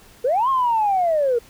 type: linear two-way sweep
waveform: sine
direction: up then down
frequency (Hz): 455.7 to 1088 to 455.7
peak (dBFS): -15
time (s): 0.24-1.39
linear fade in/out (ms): 10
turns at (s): 0.49
effects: tanh soft clip ceiling -11 dBFS + pink hiss -49 dBFS RMS until 1.49 s